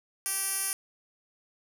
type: tone with band-pass filter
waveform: 10% pulse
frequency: 388.1 Hz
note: G4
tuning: 17 cents flat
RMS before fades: -31 dBFS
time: 0.26-0.73 s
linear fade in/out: 0 ms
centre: 11000 Hz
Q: 2.4
effects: none